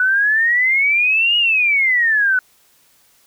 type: exponential two-way sweep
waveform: sine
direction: up then down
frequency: 1478 to 2899 to 1478 Hz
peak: -12 dBFS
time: 0-2.39 s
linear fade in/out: 2 ms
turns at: 1.37 s
effects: white hiss -55 dBFS RMS until 3.26 s